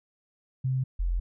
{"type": "tone pair in turn", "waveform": "sine", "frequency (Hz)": [130.5, 43.55], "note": ["C3", "F1"], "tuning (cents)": [-4, -4], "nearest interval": "octave + perfect fifth", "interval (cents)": 1900, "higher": "first", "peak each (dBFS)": -24, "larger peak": "neither", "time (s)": [[0.64, 0.84], [0.99, 1.2]], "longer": "second", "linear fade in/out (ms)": 10, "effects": []}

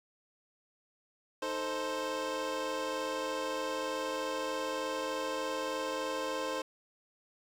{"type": "chord", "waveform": "25% pulse", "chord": "A diminished", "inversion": "second", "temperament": "equal", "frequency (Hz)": [311.1, 440, 523.3], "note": ["Eb4", "A4", "C5"], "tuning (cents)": [0, 0, 0], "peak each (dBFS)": [-37, -36, -31], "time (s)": [1.42, 6.62], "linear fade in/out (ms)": 5, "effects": ["low-pass 8000 Hz 12 dB/octave", "9-bit"]}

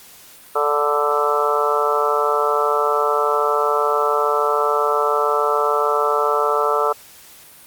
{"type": "harmonic tone with a mistuned harmonic", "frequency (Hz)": 146.83, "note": "D3", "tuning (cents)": 0, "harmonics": [3, 4, 5, 6, 7, 8, 9], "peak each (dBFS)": [-21, -23, -26, -26, -26, -23, -21], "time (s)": [0.55, 6.93], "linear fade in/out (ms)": 10, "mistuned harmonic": 7, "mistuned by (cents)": -22, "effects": ["white hiss -44 dBFS RMS until 7.66 s", "Opus 48 kbps"]}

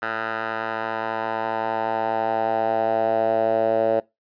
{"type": "tone with band-pass filter sweep", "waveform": "10% pulse", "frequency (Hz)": 111.9, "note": "A2", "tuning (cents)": 30, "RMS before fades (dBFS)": -23, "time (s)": [0.02, 4], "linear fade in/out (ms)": 5, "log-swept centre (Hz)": [1300, 580], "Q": 3.8, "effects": ["noise-tail reverb RT60 0.2 s tail -21 dB re dry", "resampled to 11025 Hz"]}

